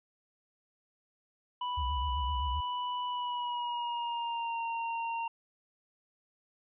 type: tone with pitch glide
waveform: square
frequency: 987.8 to 921.6 Hz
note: B5 to A#5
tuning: 0 to -20 cents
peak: -33 dBFS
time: 1.61-5.28 s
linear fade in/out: 5 ms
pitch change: -120 cents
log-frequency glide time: 3.07-4.61 s
type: tone with vibrato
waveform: sine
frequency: 69.3 Hz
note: C#2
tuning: in tune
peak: -32 dBFS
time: 1.77-2.61 s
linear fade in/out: 10 ms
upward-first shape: sine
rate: 7.8 Hz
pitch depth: 200 cents each way
effects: resampled to 8000 Hz